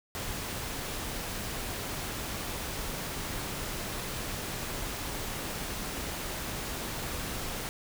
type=noise; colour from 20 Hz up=pink; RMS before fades=-36 dBFS; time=0.15-7.69 s; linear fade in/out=0 ms; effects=none